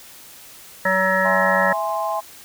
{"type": "harmonic tone", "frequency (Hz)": 188.7, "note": "F#3", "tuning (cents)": 34, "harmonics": [1, 3, 5, 7, 9, 10], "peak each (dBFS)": [-27, -21, -24, -25, -22, -22], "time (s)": [0.85, 1.73], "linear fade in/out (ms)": 5}
{"type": "chord", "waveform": "sine", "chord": "E augmented", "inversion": "none", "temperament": "equal", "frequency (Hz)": [659.3, 830.6, 1046.5], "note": ["E5", "G#5", "B#5"], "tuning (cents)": [0, 0, 0], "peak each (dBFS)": -25, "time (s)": [1.24, 2.21], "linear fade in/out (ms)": 20}
{"effects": ["white hiss -43 dBFS RMS until 2.44 s"]}